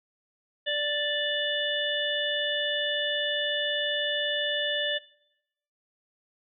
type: harmonic tone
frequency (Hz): 587.3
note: D5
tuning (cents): 0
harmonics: 1 / 3 / 5 / 6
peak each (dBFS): -31 / -31 / -31 / -31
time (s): 0.66-4.99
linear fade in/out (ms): 20
effects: noise-tail reverb RT60 0.8 s tail -20 dB re dry